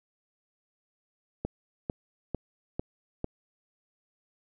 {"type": "click train", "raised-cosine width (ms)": 2, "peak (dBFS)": -17, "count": 5, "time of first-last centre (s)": [1.45, 3.244], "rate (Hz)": 2.23, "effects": []}